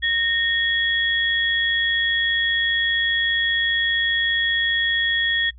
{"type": "tone pair together", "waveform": "sine", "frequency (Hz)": [1845, 3339], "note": ["A#6", "G#7"], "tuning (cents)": [-18, 9], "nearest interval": "minor seventh", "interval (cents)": 1027, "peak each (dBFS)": [-20, -22], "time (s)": [0.02, 5.51], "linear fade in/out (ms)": 20, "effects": ["noise-tail reverb RT60 0.1 s tail -25 dB re dry", "added 60 Hz sine -41 dBFS peak until 5.58 s"]}